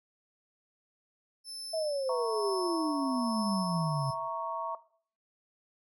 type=tone with tremolo; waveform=30% pulse; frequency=5274 Hz; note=E8; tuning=in tune; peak=-35 dBFS; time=1.44-4.15 s; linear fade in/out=50 ms; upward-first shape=sine; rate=1.1 Hz; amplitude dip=55%
type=exponential sweep; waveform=sine; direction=down; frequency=659.3 to 132.9 Hz; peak=-29 dBFS; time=1.73-4.11 s; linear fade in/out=10 ms
type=chord; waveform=sine; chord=A# diminished; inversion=second; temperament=equal; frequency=659.3 / 932.3 / 1108.7 Hz; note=E5 / A#5 / C#6; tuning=0 / 0 / 0 cents; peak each=-36 dBFS; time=2.09-4.75 s; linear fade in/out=2 ms
effects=noise-tail reverb RT60 0.5 s tail -17 dB re dry